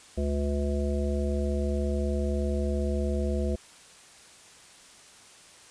harmonic tone, 71.6 Hz, D2, 43 cents flat, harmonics 1 / 3 / 5 / 7 / 9, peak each -27 / -32 / -34 / -35 / -37 dBFS, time 0.17-3.56 s, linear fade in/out 10 ms, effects white hiss -52 dBFS RMS until 5.7 s + resampled to 22050 Hz

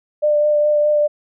sine tone with vibrato, 596 Hz, D5, 25 cents sharp, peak -12 dBFS, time 0.22-1.08 s, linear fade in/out 20 ms, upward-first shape triangle, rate 4.8 Hz, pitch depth 16 cents each way, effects none

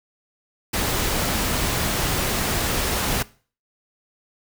pink noise, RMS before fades -23 dBFS, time 0.73-3.23 s, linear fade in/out 10 ms, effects noise-tail reverb RT60 0.4 s tail -20 dB re dry

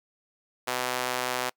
sawtooth tone with high-pass filter, 125.7 Hz, B2, 31 cents sharp, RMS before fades -30 dBFS, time 0.67-1.5 s, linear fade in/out 10 ms, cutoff 670 Hz, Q 0.78, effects noise-tail reverb RT60 0.1 s tail -26 dB re dry

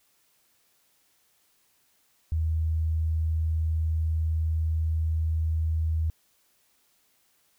sine tone, 79.9 Hz, D#2, 47 cents sharp, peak -23 dBFS, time 2.32-6.1 s, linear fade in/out 0 ms, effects white hiss -67 dBFS RMS until 7.58 s

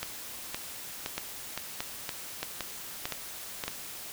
two click trains, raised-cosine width 0.2 ms, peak -14 / -15 dBFS, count 5 / 8, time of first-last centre 1.18-3.68 / 0.03-3.638 s, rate 1.6 / 1.94 Hz, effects white hiss -42 dBFS RMS until 4.12 s

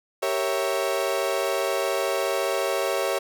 35% pulse chord, G diminished seventh, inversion none, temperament equal, 392 / 466.2 / 554.4 / 659.3 Hz, G4 / Bb4 / Db5 / Fb5, 0 / 0 / 0 / 0 cents, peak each -27 / -29 / -25 / -28 dBFS, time 0.22-3.19 s, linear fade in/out 10 ms, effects none

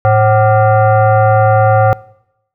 sine tone with frequency modulation, 108.8 Hz, A2, 19 cents flat, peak -6 dBFS, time 0.05-1.93 s, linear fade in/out 0 ms, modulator 646 Hz, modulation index 1.3, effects noise-tail reverb RT60 0.8 s tail -23 dB re dry

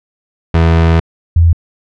30% pulse / sine tone pair in turn, 82.41 / 83.95 Hz, E2 / E2, 0 / +32 cents, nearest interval unison, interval 32 cents, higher second, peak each -4 dBFS, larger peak neither, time 0.54-1 / 1.36-1.53 s, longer first, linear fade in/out 5 ms, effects low-pass 3000 Hz 12 dB/octave

